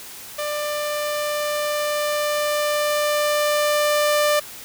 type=tone with level ramp; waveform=sawtooth; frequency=594 Hz; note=D5; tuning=20 cents sharp; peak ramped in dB=-20 to -12 dBFS; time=0.38-4.4 s; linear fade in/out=10 ms; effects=white hiss -38 dBFS RMS until 4.64 s